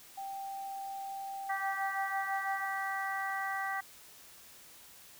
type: tone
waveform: sine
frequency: 784 Hz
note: G5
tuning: in tune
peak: -38 dBFS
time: 0.17-2.65 s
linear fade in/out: 10 ms
type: harmonic tone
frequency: 389 Hz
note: G4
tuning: 13 cents flat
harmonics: 2 / 3 / 4 / 5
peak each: -37 / -40 / -40 / -38 dBFS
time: 1.49-3.81 s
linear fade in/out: 10 ms
effects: white hiss -55 dBFS RMS until 5.19 s